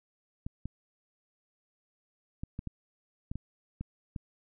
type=clicks; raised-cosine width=5 ms; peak=-24 dBFS; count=9; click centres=0.465 / 0.656 / 2.435 / 2.591 / 2.673 / 3.315 / 3.356 / 3.81 / 4.162 s; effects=none